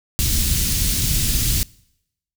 pink band-stop noise, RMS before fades -19 dBFS, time 0.19-1.63 s, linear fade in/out 0 ms, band 150 to 4200 Hz, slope 12 dB/octave, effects noise-tail reverb RT60 0.8 s tail -24 dB re dry

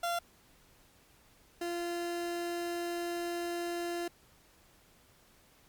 30% pulse tone pair in turn, 689 / 345.2 Hz, F5 / F4, -24 / -20 cents, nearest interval octave, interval 1196 cents, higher first, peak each -28 / -31 dBFS, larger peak first, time 0.03-0.19 / 1.61-4.08 s, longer second, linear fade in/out 5 ms, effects pink hiss -63 dBFS RMS until 5.68 s + MP3 96 kbps

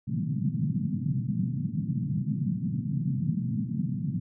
pink band-pass noise, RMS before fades -29 dBFS, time 0.07-4.2 s, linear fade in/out 5 ms, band 120 to 230 Hz, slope 48 dB/octave, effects none

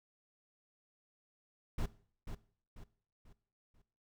brown noise with echo, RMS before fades -34 dBFS, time 1.78-1.86 s, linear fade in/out 5 ms, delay 490 ms, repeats 4, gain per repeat -8 dB, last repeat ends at 3.82 s, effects noise-tail reverb RT60 0.5 s tail -18 dB re dry

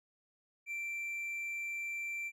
triangle tone, 2349 Hz, D7, in tune, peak -35 dBFS, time 0.66-2.32 s, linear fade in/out 50 ms, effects none

